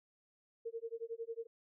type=tone with tremolo; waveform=sine; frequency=458.9 Hz; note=A#4; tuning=27 cents flat; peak=-37 dBFS; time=0.65-1.47 s; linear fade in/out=10 ms; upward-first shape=sine; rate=11 Hz; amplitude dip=100%; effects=none